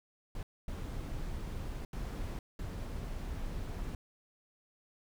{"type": "noise bursts at uneven times", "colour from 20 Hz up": "brown", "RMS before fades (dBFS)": -39, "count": 4, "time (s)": [[0.35, 0.43], [0.68, 1.85], [1.93, 2.39], [2.59, 3.95]], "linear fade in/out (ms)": 2, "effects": []}